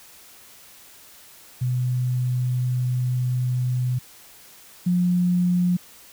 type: tone pair in turn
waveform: sine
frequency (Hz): 125.5 / 178.25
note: B2 / F3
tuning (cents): +28 / +36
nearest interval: tritone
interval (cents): 608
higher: second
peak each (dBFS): -20 / -17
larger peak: second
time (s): 1.61-3.99 / 4.86-5.77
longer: first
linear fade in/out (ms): 10
effects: white hiss -48 dBFS RMS until 6.12 s